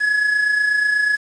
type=tone with amplitude modulation; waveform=triangle; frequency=1692 Hz; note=G#6; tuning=32 cents sharp; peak=-11 dBFS; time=0-1.17 s; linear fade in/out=20 ms; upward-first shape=sine; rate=28.2 Hz; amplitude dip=50%; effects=resampled to 22050 Hz + 7-bit